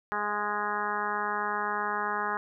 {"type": "harmonic tone with a mistuned harmonic", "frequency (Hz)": 207.7, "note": "G#3", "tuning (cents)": 0, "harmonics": [1, 2, 3, 4, 5, 6, 7, 8, 9], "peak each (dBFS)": [-43, -38, -44, -34, -34, -34, -37, -36, -43], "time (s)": [0.12, 2.37], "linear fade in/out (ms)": 0, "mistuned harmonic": 3, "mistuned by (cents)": 27, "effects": []}